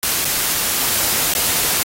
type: noise with dropouts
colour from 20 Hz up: white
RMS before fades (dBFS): -18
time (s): 0.03-1.83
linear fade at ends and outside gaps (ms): 1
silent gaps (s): 0.247-0.252 / 1.338-1.35
effects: AAC 48 kbps